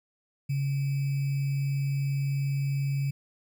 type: tone with sample-and-hold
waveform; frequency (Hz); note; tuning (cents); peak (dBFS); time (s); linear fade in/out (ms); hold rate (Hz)
sine; 138.59; C#3; 0; -25; 0.49-3.11; 10; 2450
effects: none